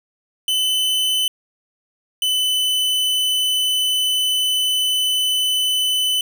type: tone pair in turn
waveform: 45% pulse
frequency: 3025 / 3012 Hz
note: F#7 / F#7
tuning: +38 / +30 cents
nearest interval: unison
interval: 8 cents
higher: first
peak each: -16 dBFS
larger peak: neither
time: 0.48-1.28 / 2.22-6.21 s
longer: second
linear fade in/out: 2 ms
effects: none